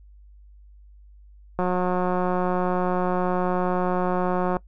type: click train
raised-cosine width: 1 ms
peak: -11 dBFS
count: 540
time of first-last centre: 1.59-4.568 s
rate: 181 Hz
effects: noise-tail reverb RT60 0.1 s tail -22 dB re dry + added 50 Hz sine -46 dBFS peak until 4.67 s